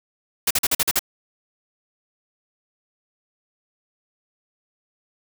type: noise bursts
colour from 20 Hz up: white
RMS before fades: -19 dBFS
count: 7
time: 0.47-0.993 s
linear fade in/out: 5 ms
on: 37 ms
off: 44 ms
effects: none